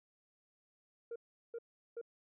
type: tone bursts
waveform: sine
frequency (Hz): 466.2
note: A#4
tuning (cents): 0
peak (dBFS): -38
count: 3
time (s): 1.11-2.014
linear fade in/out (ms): 5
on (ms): 48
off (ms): 380
effects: tanh soft clip ceiling -39 dBFS